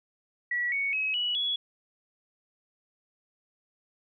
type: tone with pitch steps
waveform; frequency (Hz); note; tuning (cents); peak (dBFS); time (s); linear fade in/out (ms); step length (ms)
sine; 1937 / 2225 / 2556 / 2936 / 3373; B6 / C#7 / D#7 / F#7 / G#7; -34 / +6 / +46 / -14 / +26; -26; 0.51-1.56; 5; 210
effects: none